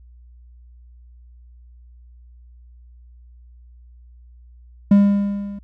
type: tone with level ramp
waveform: triangle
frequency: 201.4 Hz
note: G3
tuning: 47 cents sharp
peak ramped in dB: -5 to -28 dBFS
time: 4.91-5.59 s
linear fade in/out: 5 ms
effects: added 60 Hz sine -43 dBFS peak until 5.63 s